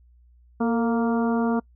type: harmonic tone with a mistuned harmonic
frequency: 233.1 Hz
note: A#3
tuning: in tune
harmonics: 1 / 2 / 3 / 4 / 5 / 6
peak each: -21 / -27 / -31 / -33 / -35 / -37 dBFS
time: 0.6-1.6 s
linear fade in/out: 10 ms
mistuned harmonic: 2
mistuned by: -48 cents
effects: noise-tail reverb RT60 0.1 s tail -26 dB re dry + added 60 Hz sine -52 dBFS peak until 1.75 s